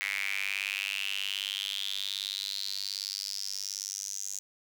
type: tone with high-pass filter sweep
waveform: square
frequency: 49.36 Hz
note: G1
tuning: 13 cents sharp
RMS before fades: -35 dBFS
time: 0.01-4.39 s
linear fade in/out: 0 ms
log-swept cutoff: 2100 to 6600 Hz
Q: 7.1
effects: none